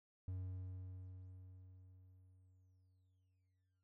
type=tone with exponential decay; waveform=triangle; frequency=92.6 Hz; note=F#2; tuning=2 cents sharp; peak=-39 dBFS; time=0.28-3.83 s; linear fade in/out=0 ms; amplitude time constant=770 ms; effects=none